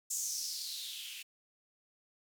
violet noise with band-pass filter sweep, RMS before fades -40 dBFS, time 0.1-1.23 s, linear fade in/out 10 ms, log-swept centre 7200 to 2600 Hz, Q 4.7, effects none

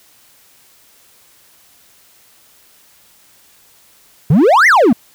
triangle exponential two-way sweep, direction up then down, 129.3 to 2154 to 203.3 Hz, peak -4 dBFS, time 4.3-4.93 s, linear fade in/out 5 ms, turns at 4.67 s, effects white hiss -49 dBFS RMS until 5.14 s

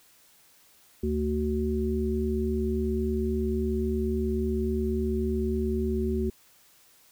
harmonic tone, 74.7 Hz, D2, 30 cents sharp, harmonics 1 / 3 / 5, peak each -29 / -29 / -29 dBFS, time 1.03-6.3 s, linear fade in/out 5 ms, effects white hiss -59 dBFS RMS until 7.11 s

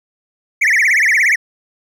triangle tone with vibrato, 2005 Hz, B6, 26 cents sharp, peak -8 dBFS, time 0.61-1.36 s, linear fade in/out 10 ms, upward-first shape triangle, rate 17 Hz, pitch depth 290 cents each way, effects none

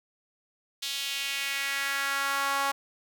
sawtooth tone with high-pass filter sweep, 277.1 Hz, C#4, 1 cent flat, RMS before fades -30 dBFS, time 0.82-2.72 s, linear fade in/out 10 ms, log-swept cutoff 3600 to 960 Hz, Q 2.2, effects none

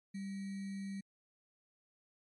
sine tone with sample-and-hold, 196.1 Hz, G3, 1 cent sharp, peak -39 dBFS, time 0.14-1.01 s, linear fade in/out 10 ms, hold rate 2100 Hz, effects MP3 48 kbps

